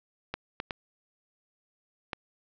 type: clicks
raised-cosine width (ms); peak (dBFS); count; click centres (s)
0.3; -16; 4; 0.34 / 0.601 / 0.708 / 2.132
effects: low-pass 5000 Hz 12 dB/octave